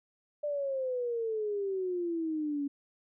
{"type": "exponential sweep", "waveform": "sine", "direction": "down", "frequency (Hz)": [596, 279.3], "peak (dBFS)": -30, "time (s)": [0.43, 2.68], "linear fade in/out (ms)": 10, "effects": []}